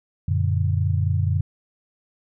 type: chord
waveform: sine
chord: Gb augmented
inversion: none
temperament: equal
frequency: 92.5 / 116.54 / 146.83 Hz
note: Gb2 / Bb2 / D3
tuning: 0 / 0 / 0 cents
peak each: -20 / -25 / -25 dBFS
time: 0.28-1.41 s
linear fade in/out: 5 ms
effects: none